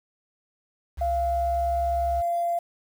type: tone with pitch glide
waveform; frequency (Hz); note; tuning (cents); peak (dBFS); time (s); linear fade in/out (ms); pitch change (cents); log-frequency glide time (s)
sine; 67.1 to 67.8; C2 to C#2; +44 to -38; -28; 0.97-2.22; 20; +18; 1.41-1.8
type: tone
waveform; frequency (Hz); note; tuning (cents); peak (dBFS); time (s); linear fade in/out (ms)
sine; 689; F5; -24; -22; 1.01-2.59; 5
effects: tanh soft clip ceiling -15 dBFS + 8-bit